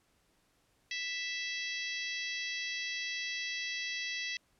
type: harmonic tone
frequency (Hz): 659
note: E5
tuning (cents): -1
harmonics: 3 / 4 / 5 / 6 / 7 / 8 / 9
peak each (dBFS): -39 / -41 / -43 / -45 / -46 / -47 / -48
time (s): 0.91-4.37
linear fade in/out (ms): 2
effects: pink hiss -72 dBFS RMS until 4.59 s + low-pass 12000 Hz 12 dB/octave